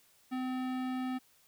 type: tone with hard clipping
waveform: sine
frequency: 256.3 Hz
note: C4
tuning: 36 cents flat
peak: -35 dBFS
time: 0.31-1.19 s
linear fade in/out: 20 ms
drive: 18 dB
effects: white hiss -66 dBFS RMS until 1.47 s